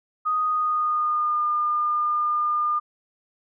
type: tone with pitch glide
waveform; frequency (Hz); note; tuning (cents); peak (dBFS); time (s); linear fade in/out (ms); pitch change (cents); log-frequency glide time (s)
sine; 1244.5 to 1208.4; D#6 to D6; 0 to +49; -20; 0.25-2.8; 20; -51; 0.43-1.46
effects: none